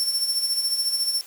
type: tone with tremolo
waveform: sawtooth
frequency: 5420 Hz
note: E8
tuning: 47 cents sharp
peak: -17 dBFS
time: 0-1.21 s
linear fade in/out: 0 ms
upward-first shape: sine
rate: 14 Hz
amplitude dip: 55%
effects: white hiss -46 dBFS RMS until 1.26 s + high-pass 400 Hz 12 dB/octave